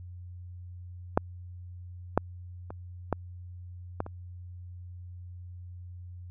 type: clicks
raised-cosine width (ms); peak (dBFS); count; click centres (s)
1; -7 / -7 / -25 / -12 / -15 / -26; 6; 1.175 / 2.176 / 2.705 / 3.127 / 4.004 / 4.064
effects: added 89 Hz sine -41 dBFS peak until 6.3 s